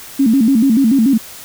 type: tone with vibrato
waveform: sine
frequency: 246.9 Hz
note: B3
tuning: in tune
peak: -8 dBFS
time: 0.19-1.18 s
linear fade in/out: 10 ms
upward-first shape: square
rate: 6.9 Hz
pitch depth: 180 cents each way
effects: white hiss -34 dBFS RMS until 1.44 s